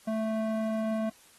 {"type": "tone with band-pass filter", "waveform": "square", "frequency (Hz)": 220, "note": "A3", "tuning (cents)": 0, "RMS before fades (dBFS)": -30, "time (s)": [0.07, 1.1], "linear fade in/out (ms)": 10, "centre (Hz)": 460, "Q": 3.5, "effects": ["white hiss -58 dBFS RMS until 1.38 s", "AAC 32 kbps"]}